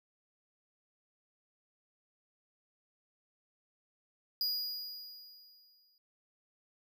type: tone with exponential decay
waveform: square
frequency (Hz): 4891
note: D#8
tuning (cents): -31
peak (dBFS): -30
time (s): 4.41-5.98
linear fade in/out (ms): 1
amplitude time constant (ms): 340
effects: none